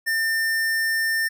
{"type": "tone", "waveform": "square", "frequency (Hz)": 1800, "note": "A6", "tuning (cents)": 39, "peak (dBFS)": -21, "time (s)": [0.06, 1.29], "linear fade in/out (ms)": 20, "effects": []}